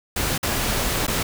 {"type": "noise with dropouts", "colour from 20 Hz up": "pink", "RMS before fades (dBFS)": -23, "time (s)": [0.16, 1.23], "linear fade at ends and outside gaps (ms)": 5, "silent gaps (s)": [[0.379, 0.429], [1.068, 1.078]], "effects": []}